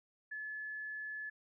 sine tone, 1720 Hz, A6, 40 cents flat, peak -40 dBFS, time 0.31-1.3 s, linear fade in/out 10 ms, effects none

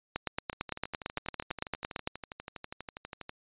two click trains, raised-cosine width 0.3 ms, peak -24 / -15 dBFS, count 35 / 18, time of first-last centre 0.53-3.294 / 0.16-2.074 s, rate 12.3 / 8.88 Hz, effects resampled to 8000 Hz

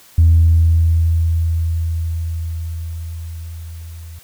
sine tone with level ramp, 82.41 Hz, E2, in tune, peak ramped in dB -5 to -31 dBFS, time 0.18-4.19 s, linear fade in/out 5 ms, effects tanh soft clip ceiling -3 dBFS + white hiss -46 dBFS RMS until 4.23 s

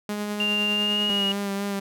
sawtooth tone with tremolo, 207.7 Hz, G#3, in tune, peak -22 dBFS, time 0.09-1.1 s, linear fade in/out 2 ms, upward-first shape triangle, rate 9.9 Hz, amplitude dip 30%
sine tone with pitch glide, 2791 to 2878 Hz, F7 to F#7, -2 to -49 cents, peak -22 dBFS, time 0.4-1.32 s, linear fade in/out 2 ms, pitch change +53 cents, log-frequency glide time 0.73-1.08 s
sawtooth tone with vibrato, 199.6 Hz, G3, 32 cents sharp, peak -22 dBFS, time 1.09-1.8 s, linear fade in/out 10 ms, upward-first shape sine, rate 4 Hz, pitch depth 21 cents each way
effects none

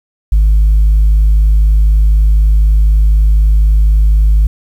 sine tone, 52 Hz, G#1, 3 cents sharp, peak -3 dBFS, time 0.32-4.47 s, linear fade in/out 5 ms, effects tanh soft clip ceiling -3 dBFS + 7-bit

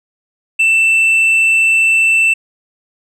sine tone with tanh clipping, 2665 Hz, E7, 18 cents sharp, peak -9 dBFS, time 0.59-2.34 s, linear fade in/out 10 ms, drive 3 dB, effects none

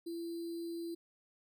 sine tone with sample-and-hold, 336.9 Hz, E4, 38 cents sharp, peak -38 dBFS, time 0.06-0.95 s, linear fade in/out 10 ms, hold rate 4410 Hz, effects none

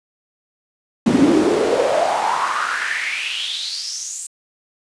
brown noise with high-pass filter sweep, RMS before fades -19 dBFS, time 1.06-4.27 s, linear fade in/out 5 ms, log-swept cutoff 230 to 8000 Hz, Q 6.4, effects resampled to 22050 Hz

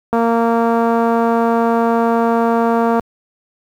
click train, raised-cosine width 1 ms, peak -3 dBFS, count 663, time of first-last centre 0.13-2.996 s, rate 231 Hz, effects high-pass 60 Hz 12 dB/octave + 7-bit

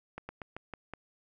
slowing click train, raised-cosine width 0.5 ms, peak -25 dBFS, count 6, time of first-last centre 0.18-0.936 s, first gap 110 ms, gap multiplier 1.16, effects none

